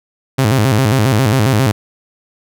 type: tone with vibrato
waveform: sawtooth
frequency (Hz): 118.9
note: A#2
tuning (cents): +35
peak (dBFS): -6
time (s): 0.38-1.72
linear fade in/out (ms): 10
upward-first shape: square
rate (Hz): 7.4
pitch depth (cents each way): 200
effects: none